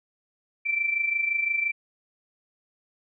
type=tone with amplitude modulation; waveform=sine; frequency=2341 Hz; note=D7; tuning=6 cents flat; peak=-20 dBFS; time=0.65-1.72 s; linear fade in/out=20 ms; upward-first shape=sine; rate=25.8 Hz; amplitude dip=65%; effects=none